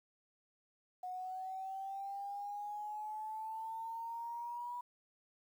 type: exponential sweep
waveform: sine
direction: up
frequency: 730 to 975 Hz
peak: -40 dBFS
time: 1.03-4.81 s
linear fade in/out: 5 ms
effects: 11-bit